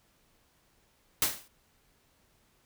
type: noise with exponential decay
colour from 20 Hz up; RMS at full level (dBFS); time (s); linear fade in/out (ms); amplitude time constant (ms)
white; -23; 1.22-1.48; 2; 56
effects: pink hiss -68 dBFS RMS until 2.65 s